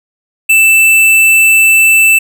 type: tone with tanh clipping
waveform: sine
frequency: 2651 Hz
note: E7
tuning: 9 cents sharp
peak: -5 dBFS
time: 0.49-2.19 s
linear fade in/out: 10 ms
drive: 18 dB
effects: none